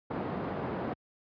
pink band-pass noise, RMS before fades -35 dBFS, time 0.1-0.94 s, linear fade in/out 10 ms, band 140 to 1000 Hz, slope 12 dB/octave, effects high-pass 60 Hz 12 dB/octave + resampled to 11025 Hz

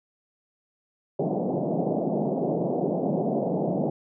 pink band-pass noise, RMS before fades -26 dBFS, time 1.19-3.9 s, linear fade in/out 5 ms, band 150 to 740 Hz, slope 48 dB/octave, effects none

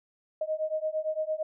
sine beating tone pair, 620 / 628.8 Hz, D#5 / D#5, -6 / +18 cents, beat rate 8.8 Hz, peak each -31 dBFS, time 0.41-1.43 s, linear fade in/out 5 ms, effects none

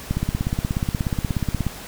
click train, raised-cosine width 5 ms, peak -9 dBFS, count 27, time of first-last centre 0.11-1.667 s, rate 16.7 Hz, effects pink hiss -37 dBFS RMS until 1.87 s

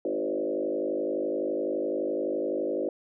sine tone with frequency modulation, 440 Hz, A4, in tune, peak -26 dBFS, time 0.05-2.89 s, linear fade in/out 2 ms, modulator 51.8 Hz, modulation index 2.8, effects none

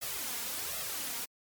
white noise with flanger, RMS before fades -37 dBFS, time 0.01-1.26 s, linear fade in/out 20 ms, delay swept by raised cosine 1.5 to 4.3 ms, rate 1.3 Hz, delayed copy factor +0.65, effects high-pass 60 Hz 12 dB/octave + MP3 96 kbps

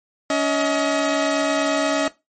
sawtooth tone pair together, 282.8 / 634.3 Hz, C#4 / D#5, +35 / +33 cents, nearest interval octave + major second, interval 1398 cents, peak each -17 dBFS, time 0.3-2.08 s, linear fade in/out 2 ms, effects noise-tail reverb RT60 0.2 s tail -17 dB re dry + MP3 32 kbps

